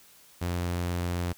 sawtooth tone, 87.7 Hz, F2, 8 cents sharp, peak -24 dBFS, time 0.41-1.33 s, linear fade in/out 10 ms, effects white hiss -56 dBFS RMS until 1.37 s

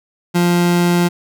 30% pulse tone, 174.61 Hz, F3, in tune, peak -9 dBFS, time 0.34-1.09 s, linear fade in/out 20 ms, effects none

